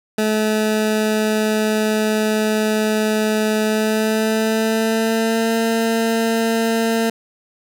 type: tone with pitch glide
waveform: 20% pulse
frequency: 215.6 to 226.8 Hz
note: A3 to A#3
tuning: -35 to -47 cents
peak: -11 dBFS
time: 0.18-7.1 s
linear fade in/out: 5 ms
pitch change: +88 cents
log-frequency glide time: 3.63-5.55 s
effects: none